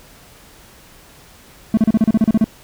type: tone bursts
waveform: triangle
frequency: 220 Hz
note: A3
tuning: in tune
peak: -7 dBFS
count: 11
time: 1.74-2.443 s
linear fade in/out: 2 ms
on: 33 ms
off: 34 ms
effects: pink hiss -45 dBFS RMS until 2.63 s